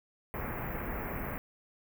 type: band-stop noise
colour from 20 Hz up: pink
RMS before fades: -37 dBFS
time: 0.34-1.38 s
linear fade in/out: 0 ms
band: 2300 to 14000 Hz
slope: 48 dB/octave
effects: none